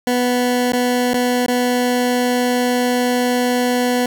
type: tone with dropouts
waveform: 20% pulse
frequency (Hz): 246.9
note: B3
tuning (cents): 0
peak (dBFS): -10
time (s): 0.07-4.06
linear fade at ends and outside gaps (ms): 2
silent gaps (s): 0.722-0.733 / 1.135-1.142 / 1.463-1.482
effects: none